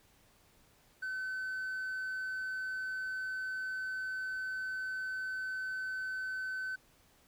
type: tone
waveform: triangle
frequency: 1522 Hz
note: F#6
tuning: 48 cents sharp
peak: -33 dBFS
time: 1.02-6.76 s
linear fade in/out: 10 ms
effects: tanh soft clip ceiling -29 dBFS + pink hiss -66 dBFS RMS until 7.27 s